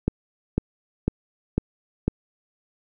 click train, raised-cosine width 3 ms, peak -7 dBFS, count 5, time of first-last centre 0.08-2.08 s, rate 2 Hz, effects none

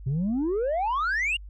sine exponential sweep, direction up, 124.6 to 2906 Hz, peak -21 dBFS, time 0.06-1.37 s, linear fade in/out 10 ms, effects tanh soft clip ceiling -22 dBFS + added 50 Hz sine -39 dBFS peak until 1.49 s

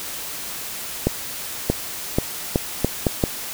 accelerating click train, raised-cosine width 2 ms, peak -3 dBFS, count 7, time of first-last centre 1.07-3.238 s, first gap 630 ms, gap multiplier 0.77, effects white hiss -31 dBFS RMS until 3.53 s

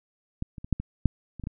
clicks, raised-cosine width 5 ms, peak -17 / -27 / -25 / -10 / -19 / -7 / -27 / -23 / -20 dBFS, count 9, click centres 0.424 / 0.582 / 0.645 / 0.727 / 0.8 / 1.057 / 1.397 / 1.438 / 1.471 s, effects none

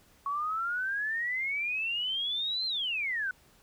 sine exponential two-way sweep, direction up then down, 1108.7 to 4186 to 1472 Hz, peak -29 dBFS, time 0.26-3.31 s, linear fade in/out 2 ms, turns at 2.66 s, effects pink hiss -62 dBFS RMS until 3.62 s

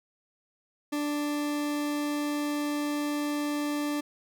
40% pulse tone, 293.7 Hz, D4, in tune, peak -27 dBFS, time 0.92-4.01 s, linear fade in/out 10 ms, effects none

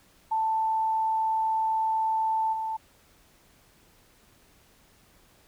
sine tone with level steps, 884 Hz, A5, 8 cents sharp, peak -23 / -28 dBFS, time 0.31-2.77 s, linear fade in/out 10 ms, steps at 2.52 s, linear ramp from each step 20 ms, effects pink hiss -60 dBFS RMS until 5.47 s

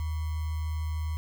sine tone with sample-and-hold, 78.4 Hz, D#2, 14 cents sharp, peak -28 dBFS, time 0-1.17 s, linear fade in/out 0 ms, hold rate 1050 Hz, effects none

